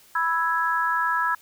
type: chord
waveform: sine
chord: E major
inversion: second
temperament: equal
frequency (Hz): 987.8 / 1318.5 / 1661.2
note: B5 / E6 / G#6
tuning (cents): 0 / 0 / 0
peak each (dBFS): -25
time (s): 0.15-1.35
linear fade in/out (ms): 5
effects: white hiss -54 dBFS RMS until 1.41 s